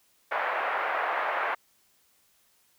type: band-pass noise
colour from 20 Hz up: pink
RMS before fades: -29 dBFS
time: 0.31-1.55 s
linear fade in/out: 10 ms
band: 610 to 2000 Hz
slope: 24 dB/octave
effects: white hiss -66 dBFS RMS until 2.78 s